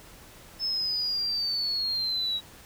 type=linear sweep; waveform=sine; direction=down; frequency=5250 to 3853 Hz; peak=-25 dBFS; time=0.59-2.41 s; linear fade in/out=50 ms; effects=tanh soft clip ceiling -21 dBFS + pink hiss -50 dBFS RMS until 2.65 s